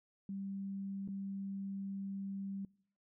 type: tone with dropouts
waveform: sine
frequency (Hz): 196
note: G3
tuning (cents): 0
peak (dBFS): -39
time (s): 0.29-2.65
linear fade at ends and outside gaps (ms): 2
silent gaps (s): 1.077-1.086
effects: noise-tail reverb RT60 0.7 s tail -25 dB re dry